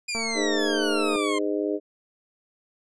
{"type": "exponential sweep", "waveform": "20% pulse", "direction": "down", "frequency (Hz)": [2457, 1042], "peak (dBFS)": -22, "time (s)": [0.08, 1.39], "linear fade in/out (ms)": 10}
{"type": "click train", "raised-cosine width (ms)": 1, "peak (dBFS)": -21, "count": 230, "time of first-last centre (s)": [0.15, 1.159], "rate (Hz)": 227}
{"type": "harmonic tone", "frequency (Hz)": 102.3, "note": "G#2", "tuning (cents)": -26, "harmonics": [3, 4, 5, 6], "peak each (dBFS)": [-27, -27, -32, -32], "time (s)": [0.34, 1.8], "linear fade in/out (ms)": 50}
{"effects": ["resampled to 22050 Hz"]}